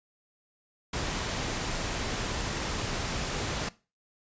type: noise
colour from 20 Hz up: pink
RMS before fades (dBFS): -32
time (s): 0.93-3.69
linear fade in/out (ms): 5
effects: noise-tail reverb RT60 0.3 s tail -19 dB re dry + resampled to 16000 Hz